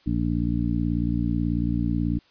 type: harmonic tone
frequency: 58.27 Hz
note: A#1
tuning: in tune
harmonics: 1 / 2 / 3 / 4 / 5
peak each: -28 / -28 / -28 / -28 / -28 dBFS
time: 0.06-2.19 s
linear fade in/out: 10 ms
effects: white hiss -59 dBFS RMS until 2.3 s + resampled to 11025 Hz